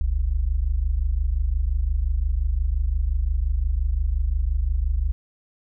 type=tone pair together; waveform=sine; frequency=42.37 / 68.1 Hz; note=E1 / C#2; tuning=+48 / -30 cents; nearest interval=minor sixth; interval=822 cents; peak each=-22 dBFS; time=0.01-5.12 s; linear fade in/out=0 ms; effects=none